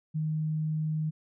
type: tone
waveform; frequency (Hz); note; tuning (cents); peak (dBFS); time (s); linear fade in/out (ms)
sine; 155.56; D#3; 0; -27; 0.14-1.11; 20
effects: none